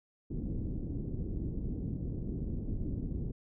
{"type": "low-pass noise", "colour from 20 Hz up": "pink", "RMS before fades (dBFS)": -36, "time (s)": [0.3, 3.32], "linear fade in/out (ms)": 10, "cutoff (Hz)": 330, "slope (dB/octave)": 24, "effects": []}